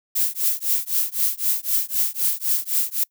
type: noise with tremolo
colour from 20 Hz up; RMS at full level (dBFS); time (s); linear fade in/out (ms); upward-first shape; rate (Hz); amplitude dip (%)
violet; -18; 0.15-3.04; 10; triangle; 3.9; 100
effects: noise-tail reverb RT60 0.1 s tail -25 dB re dry

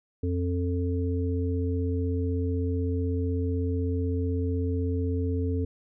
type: harmonic tone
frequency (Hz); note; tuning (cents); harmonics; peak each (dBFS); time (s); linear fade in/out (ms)
88.4; F2; +22; 1 / 3 / 5; -26 / -31 / -33; 0.23-5.65; 5
effects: none

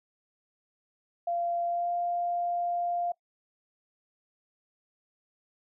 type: tone with pitch glide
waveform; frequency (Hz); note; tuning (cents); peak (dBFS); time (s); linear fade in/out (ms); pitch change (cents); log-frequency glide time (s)
sine; 690 to 698.4; F5 to F5; -21 to 0; -27; 1.27-3.12; 5; +21; 1.65-1.91
effects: noise-tail reverb RT60 0.1 s tail -22 dB re dry

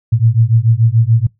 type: beating tone pair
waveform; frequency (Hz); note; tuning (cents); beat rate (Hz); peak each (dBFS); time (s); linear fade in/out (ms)
sine; 110.7 / 117.6; A2 / A#2; +11 / +16; 6.9; -11; 0.12-1.27; 10
effects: noise-tail reverb RT60 0.2 s tail -24 dB re dry

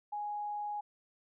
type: tone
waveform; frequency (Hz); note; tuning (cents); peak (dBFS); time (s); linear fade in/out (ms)
sine; 830.6; G#5; 0; -35; 0.12-0.81; 10
effects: none

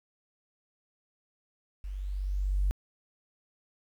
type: tone with level ramp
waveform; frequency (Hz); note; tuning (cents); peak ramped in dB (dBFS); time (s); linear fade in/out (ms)
sine; 48.06; G1; -34; -35 to -22; 1.84-2.71; 0
effects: tanh soft clip ceiling -19 dBFS + 10-bit

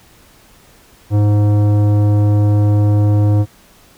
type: tone with tanh clipping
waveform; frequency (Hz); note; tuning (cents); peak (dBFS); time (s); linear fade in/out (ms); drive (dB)
triangle; 103.83; G#2; 0; -11; 1.1-3.46; 50; 18
effects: pink hiss -47 dBFS RMS until 3.97 s

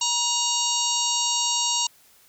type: harmonic tone with a mistuned harmonic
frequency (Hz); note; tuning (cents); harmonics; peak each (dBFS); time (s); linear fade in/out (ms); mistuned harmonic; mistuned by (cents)
950; A#5; +33; 1 / 3 / 4 / 5 / 6 / 7 / 8; -29 / -29 / -29 / -29 / -29 / -29 / -29; 0.01-1.87; 5; 5; -100
effects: white hiss -56 dBFS RMS until 2.28 s

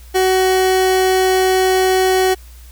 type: tone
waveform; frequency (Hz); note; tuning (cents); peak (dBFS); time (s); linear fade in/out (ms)
30% pulse; 374.8; F#4; +22; -9; 0.14-2.35; 20
effects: added 60 Hz sine -36 dBFS peak until 2.71 s + white hiss -47 dBFS RMS until 2.71 s

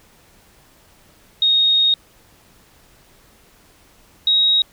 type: tone pair in turn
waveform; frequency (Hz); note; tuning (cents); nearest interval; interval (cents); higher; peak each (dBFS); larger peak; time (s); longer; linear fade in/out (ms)
sine; 3729 / 3792; A#7 / A#7; 0 / +29; unison; 29; second; -12; neither; 1.42-1.94 / 4.27-4.62; first; 2
effects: pink hiss -52 dBFS RMS until 4.72 s

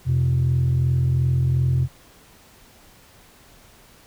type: tone pair together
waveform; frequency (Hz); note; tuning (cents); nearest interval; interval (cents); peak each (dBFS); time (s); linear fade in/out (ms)
sine; 85.83 / 128.6; F2 / C3; -30 / -30; perfect fifth; 700; -21 / -16; 0.05-1.88; 50
effects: tanh soft clip ceiling -13 dBFS + pink hiss -51 dBFS RMS until 4.06 s

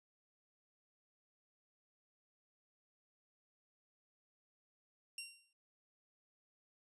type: tone with exponential decay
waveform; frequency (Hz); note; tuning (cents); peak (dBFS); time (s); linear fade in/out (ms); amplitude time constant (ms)
15% pulse; 2759; F7; -22; -34; 5.18-5.53; 2; 75
effects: resampled to 24000 Hz

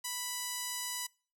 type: tone with band-pass filter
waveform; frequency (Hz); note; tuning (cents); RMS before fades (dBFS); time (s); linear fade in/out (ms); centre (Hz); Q
sawtooth; 987.8; B5; 0; -38; 0.04-1.07; 10; 9100; 0.92
effects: noise-tail reverb RT60 0.4 s tail -25 dB re dry

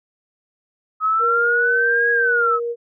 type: exponential two-way sweep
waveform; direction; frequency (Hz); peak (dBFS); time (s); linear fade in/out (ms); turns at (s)
sine; up then down; 1269 to 1661.2 to 1269; -15; 1-2.6; 50; 2.11
type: tone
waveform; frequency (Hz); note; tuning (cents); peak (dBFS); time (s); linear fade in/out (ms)
sine; 471.8; A#4; +21; -21; 1.19-2.76; 50
effects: none

